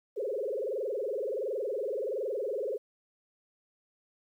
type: tone with frequency modulation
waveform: sine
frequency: 474.9 Hz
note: A#4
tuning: 32 cents sharp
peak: -30 dBFS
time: 0.16-2.78 s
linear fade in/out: 20 ms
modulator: 21.4 Hz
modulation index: 3.7
effects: 11-bit